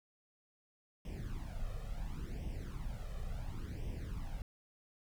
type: noise with flanger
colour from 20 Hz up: brown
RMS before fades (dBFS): -41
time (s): 1.05-4.42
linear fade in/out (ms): 2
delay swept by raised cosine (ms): 0.35 to 1.65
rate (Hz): 0.71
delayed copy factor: +0.8
effects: none